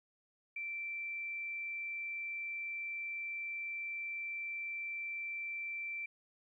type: tone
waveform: sine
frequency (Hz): 2342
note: D7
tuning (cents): -5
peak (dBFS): -38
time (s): 0.56-6.06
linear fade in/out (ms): 5
effects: 13-bit